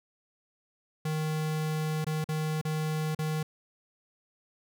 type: tone with dropouts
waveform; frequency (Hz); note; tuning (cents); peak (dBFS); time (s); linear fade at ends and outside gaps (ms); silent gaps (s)
square; 155.56; D#3; 0; -29; 1.05-3.43; 5; 2.045-2.066 / 2.243-2.288 / 2.614-2.65 / 3.149-3.189
effects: none